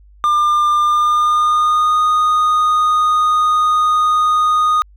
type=tone with pitch glide; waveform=triangle; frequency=1199 to 1236.3 Hz; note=D6 to D#6; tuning=+36 to -11 cents; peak=-9 dBFS; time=0.24-4.82 s; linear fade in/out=0 ms; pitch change=+53 cents; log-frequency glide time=0.8-2.01 s; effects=added 50 Hz sine -42 dBFS peak until 4.96 s